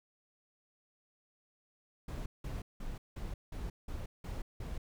brown noise bursts, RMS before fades -40 dBFS, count 8, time 2.08-4.78 s, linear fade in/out 5 ms, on 180 ms, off 180 ms, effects none

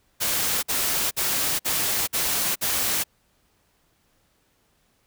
white noise bursts, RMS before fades -24 dBFS, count 6, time 0.2-3.04 s, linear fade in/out 20 ms, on 430 ms, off 52 ms, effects pink hiss -66 dBFS RMS until 5.06 s

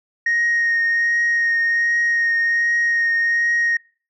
sine tone with vibrato, 1864.7 Hz, A#6, in tune, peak -14 dBFS, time 0.26-3.77 s, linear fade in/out 5 ms, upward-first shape triangle, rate 1.3 Hz, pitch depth 15 cents each way, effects noise-tail reverb RT60 0.4 s tail -24 dB re dry + tanh soft clip ceiling -13 dBFS

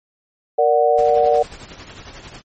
sine chord, Bb augmented, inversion none, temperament equal, 466.2 / 587.3 / 740 Hz, Bb4 / D5 / F#5, 0 / 0 / 0 cents, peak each -16 dBFS, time 0.58-1.43 s, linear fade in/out 10 ms
pink noise with tremolo, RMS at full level -35 dBFS, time 0.97-2.42 s, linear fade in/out 20 ms, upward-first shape triangle, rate 11 Hz, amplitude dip 65%
effects MP3 32 kbps

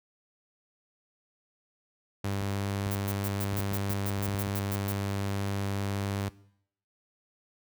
sawtooth tone, 99.4 Hz, G2, 25 cents sharp, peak -25 dBFS, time 2.24-6.29 s, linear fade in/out 5 ms
clicks, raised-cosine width 5 ms, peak -26 dBFS, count 10, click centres 2.417 / 2.866 / 3.529 / 3.589 / 3.718 / 3.904 / 4.187 / 4.287 / 4.344 / 4.471 s
violet noise bursts, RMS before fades -36 dBFS, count 13, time 2.91-4.922 s, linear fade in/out 5 ms, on 44 ms, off 120 ms
effects noise-tail reverb RT60 0.7 s tail -20 dB re dry + high-pass 60 Hz 12 dB/octave

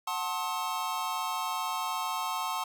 square chord, F# diminished seventh, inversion none, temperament just, 740 / 888 / 1065.6 / 1278.7 Hz, F#5 / A5 / C6 / Eb6, 0 / +16 / +31 / +47 cents, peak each -39 / -36 / -35 / -39 dBFS, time 0.07-2.64 s, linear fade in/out 5 ms, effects none

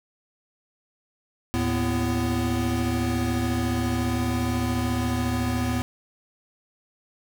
square tone cluster, 78.2 / 112 / 248.8 / 335.9 Hz, D#2 / A2 / B3 / E4, +9 / +31 / +13 / +33 cents, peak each -30 / -29 / -27 / -34 dBFS, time 1.54-5.82 s, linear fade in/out 0 ms, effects none

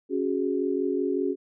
sine chord, C# suspended fourth, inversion none, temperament equal, 277.2 / 370 / 415.3 Hz, C#4 / F#4 / G#4, 0 / 0 / 0 cents, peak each -28 / -27 / -29 dBFS, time 0.09-1.36 s, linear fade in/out 50 ms, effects none

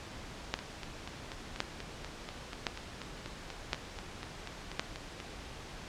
two click trains, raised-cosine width 0.2 ms, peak -12 / -23 dBFS, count 5 / 20, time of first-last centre 0.54-4.795 / 0.59-5.202 s, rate 0.94 / 4.12 Hz, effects pink hiss -46 dBFS RMS until 5.88 s + low-pass 6000 Hz 12 dB/octave

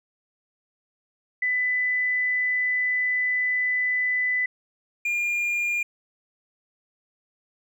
sine / triangle tone pair in turn, 1998 / 2411 Hz, B6 / D7, +20 / +45 cents, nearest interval minor third, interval 325 cents, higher second, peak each -21 dBFS, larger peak neither, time 1.42-4.46 / 5.05-5.83 s, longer first, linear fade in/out 5 ms, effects none

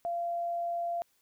sine tone, 688 Hz, F5, 26 cents flat, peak -30 dBFS, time 0.05-1.02 s, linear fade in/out 0 ms, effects white hiss -71 dBFS RMS until 1.21 s

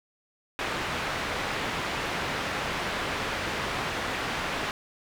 white low-pass noise, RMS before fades -31 dBFS, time 0.59-4.71 s, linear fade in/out 0 ms, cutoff 2200 Hz, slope 12 dB/octave, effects none

